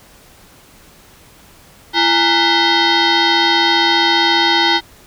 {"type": "tone with frequency modulation", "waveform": "sine", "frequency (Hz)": 1405, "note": "F6", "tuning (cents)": 10, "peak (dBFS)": -10, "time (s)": [1.93, 4.81], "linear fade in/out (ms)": 50, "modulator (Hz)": 581, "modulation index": 5.2, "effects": ["pink hiss -45 dBFS RMS until 5.06 s"]}